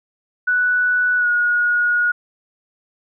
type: tone with pitch glide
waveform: sine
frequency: 1480 to 1446.2 Hz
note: F#6 to F#6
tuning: 0 to -40 cents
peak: -14 dBFS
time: 0.47-2.12 s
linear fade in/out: 10 ms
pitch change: -40 cents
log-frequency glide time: 1.17-1.28 s
effects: none